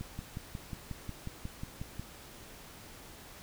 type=click train; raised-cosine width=5 ms; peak=-26 dBFS; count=12; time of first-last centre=0.01-1.996 s; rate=5.54 Hz; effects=pink hiss -51 dBFS RMS until 3.42 s